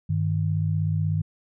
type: tone pair together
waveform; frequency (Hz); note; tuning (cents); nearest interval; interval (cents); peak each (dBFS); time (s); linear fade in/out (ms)
sine; 99.31 / 155.56; G2 / D#3; +23 / 0; minor sixth; 777; -24; 0.09-1.22; 10
effects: none